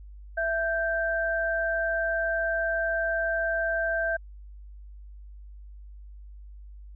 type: tone pair together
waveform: sine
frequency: 661.9 / 1568 Hz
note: E5 / G6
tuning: +7 / 0 cents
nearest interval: octave + minor third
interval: 1493 cents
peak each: -27 dBFS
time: 0.37-4.17 s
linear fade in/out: 10 ms
effects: added 50 Hz sine -42 dBFS peak until 6.95 s